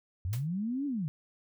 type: linear two-way sweep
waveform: sine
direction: up then down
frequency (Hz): 82.2 to 293.7 to 139.8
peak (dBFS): -30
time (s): 0.25-1.08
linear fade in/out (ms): 0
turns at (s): 0.86
type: noise with exponential decay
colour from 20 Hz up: white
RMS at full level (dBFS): -39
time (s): 0.33-0.47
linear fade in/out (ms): 0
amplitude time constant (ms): 29
effects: none